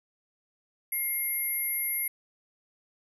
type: tone cluster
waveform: sine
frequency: 2125 / 10510 / 11560 Hz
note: C7 / E9 / F#9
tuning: +26 / -6 / -41 cents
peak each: -35 / -35 / -29 dBFS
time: 0.92-2.08 s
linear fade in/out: 5 ms
effects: none